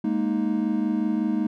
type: chord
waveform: triangle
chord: Ab suspended second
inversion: none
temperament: equal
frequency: 207.7 / 233.1 / 311.1 Hz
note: Ab3 / Bb3 / Eb4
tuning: 0 / 0 / 0 cents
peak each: -24 dBFS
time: 0.04-1.47 s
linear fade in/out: 5 ms
effects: none